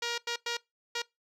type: tone bursts at uneven times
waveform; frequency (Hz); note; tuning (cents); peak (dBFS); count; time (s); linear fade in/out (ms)
5% pulse; 472.6; A#4; +24; -19; 4; 0.02-0.18 / 0.27-0.36 / 0.46-0.57 / 0.95-1.02; 5
effects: noise-tail reverb RT60 0.2 s tail -23 dB re dry + low-pass 7000 Hz 12 dB/octave